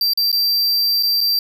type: tone with dropouts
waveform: square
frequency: 4699 Hz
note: D8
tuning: in tune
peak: -15 dBFS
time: 0.01-1.39 s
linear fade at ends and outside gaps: 2 ms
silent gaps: 0.135-0.174 / 0.317-0.327 / 1.027-1.032 / 1.207-1.211 s
effects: none